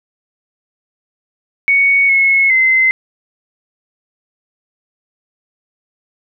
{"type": "tone with pitch steps", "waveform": "sine", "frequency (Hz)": [2227, 2183, 2062], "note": ["C#7", "C#7", "C7"], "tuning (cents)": [7, -27, -26], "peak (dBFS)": -8, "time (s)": [1.68, 2.91], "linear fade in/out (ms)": 0, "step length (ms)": 410, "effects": []}